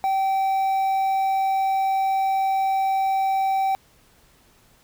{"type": "tone with quantisation", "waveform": "triangle", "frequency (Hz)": 773, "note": "G5", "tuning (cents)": -24, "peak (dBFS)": -17, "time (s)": [0.04, 3.75], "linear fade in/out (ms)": 0, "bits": 7, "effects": ["pink hiss -57 dBFS RMS until 4.83 s"]}